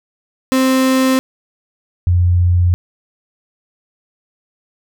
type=tone pair in turn; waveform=35% pulse / sine; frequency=261.6 / 88.47 Hz; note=C4 / F2; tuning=0 / +23 cents; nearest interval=octave + perfect fifth; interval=1877 cents; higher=first; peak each=-9 dBFS; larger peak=neither; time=0.52-1.19 / 2.07-2.74 s; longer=neither; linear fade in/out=0 ms; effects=none